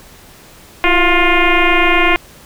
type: tone with frequency modulation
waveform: sine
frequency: 1064 Hz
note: C6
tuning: 29 cents sharp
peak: -8 dBFS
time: 0.84-2.16 s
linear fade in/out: 0 ms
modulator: 350 Hz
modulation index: 4.5
effects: pink hiss -41 dBFS RMS until 2.45 s